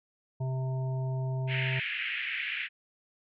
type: harmonic tone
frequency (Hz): 130.81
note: C3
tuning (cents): 0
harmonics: 1 / 3 / 5 / 7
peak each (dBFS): -29 / -44 / -43 / -47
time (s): 0.4-1.8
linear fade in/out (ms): 10
type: band-pass noise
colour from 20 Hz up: white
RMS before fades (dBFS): -34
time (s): 1.47-2.69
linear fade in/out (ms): 50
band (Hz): 1700 to 2800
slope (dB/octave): 48
effects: none